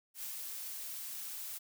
blue noise with ADSR envelope, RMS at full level -41 dBFS, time 0.14-1.59 s, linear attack 91 ms, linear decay 78 ms, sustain -2 dB, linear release 20 ms, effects none

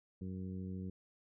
harmonic tone, 93.3 Hz, F#2, 15 cents sharp, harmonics 1 / 2 / 3 / 4 / 5, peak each -44 / -42 / -52 / -54 / -57 dBFS, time 0.21-0.9 s, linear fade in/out 5 ms, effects none

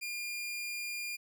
sawtooth tone, 2410 Hz, D7, 44 cents sharp, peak -33 dBFS, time 0.01-1.17 s, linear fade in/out 20 ms, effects none

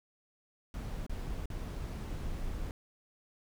brown noise with dropouts, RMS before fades -38 dBFS, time 0.74-2.71 s, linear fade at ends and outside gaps 1 ms, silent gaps 1.065-1.095 / 1.457-1.501 s, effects none

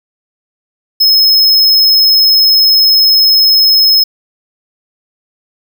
square tone, 5170 Hz, E8, 34 cents flat, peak -5 dBFS, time 1-4.04 s, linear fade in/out 10 ms, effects none

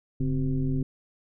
sine tone with frequency modulation, 141.7 Hz, C#3, 38 cents sharp, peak -23 dBFS, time 0.2-0.83 s, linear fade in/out 5 ms, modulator 120 Hz, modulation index 1.2, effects none

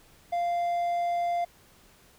triangle tone with hard clipping, 695 Hz, F5, 9 cents flat, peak -26 dBFS, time 0.32-1.45 s, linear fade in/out 10 ms, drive 6 dB, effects pink hiss -58 dBFS RMS until 2.18 s

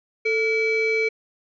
triangle ring-modulated tone, 927 Hz, A#5, 10 cents flat, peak -14 dBFS, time 0.25-1.09 s, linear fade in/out 10 ms, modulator 1370 Hz, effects resampled to 16000 Hz

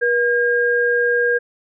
sine tone pair together, 481 / 1617.9 Hz, B4 / G#6, -46 / -46 cents, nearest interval octave + major sixth, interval 2100 cents, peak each -17 dBFS, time 0.01-1.39 s, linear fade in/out 20 ms, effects none

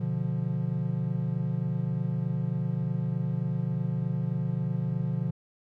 triangle chord, B diminished, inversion none, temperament equal, 123.47 / 146.83 / 174.61 Hz, B2 / D3 / F3, 0 / 0 / 0 cents, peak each -29 dBFS, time 0-5.31 s, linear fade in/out 10 ms, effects none

